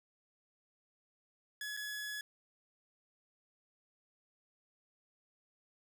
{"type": "tone with dropouts", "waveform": "sawtooth", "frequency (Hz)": 1694, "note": "G#6", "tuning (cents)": 34, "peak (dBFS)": -36, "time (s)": [1.61, 2.21], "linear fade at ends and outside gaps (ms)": 2, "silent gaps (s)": [1.767, 1.772], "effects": []}